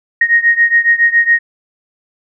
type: beating tone pair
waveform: sine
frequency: 1864.7 / 1871.9 Hz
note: A#6 / A#6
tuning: 0 / +7 cents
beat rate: 7.2 Hz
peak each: -10 / -12 dBFS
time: 0.21-1.39 s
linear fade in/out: 5 ms
effects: none